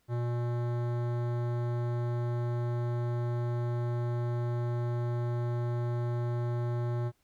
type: tone with hard clipping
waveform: sine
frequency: 120 Hz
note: B2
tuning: 49 cents flat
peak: -31 dBFS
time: 0.08-7.12 s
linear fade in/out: 50 ms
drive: 17 dB
effects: pink hiss -73 dBFS RMS until 7.23 s